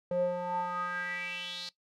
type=tone with band-pass filter sweep; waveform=square; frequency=177.7 Hz; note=F3; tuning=30 cents sharp; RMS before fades=-34 dBFS; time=0.11-1.69 s; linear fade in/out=2 ms; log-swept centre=460 to 4400 Hz; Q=6; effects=noise-tail reverb RT60 0.1 s tail -18 dB re dry